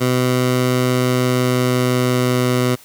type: tone with pitch glide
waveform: 15% pulse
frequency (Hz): 126.2 to 125.18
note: B2 to B2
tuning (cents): +38 to +24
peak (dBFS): -8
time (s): 0-2.76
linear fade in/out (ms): 20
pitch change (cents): -14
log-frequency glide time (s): 0.9-2.5
effects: white hiss -45 dBFS RMS until 2.84 s + high-pass 60 Hz 12 dB/octave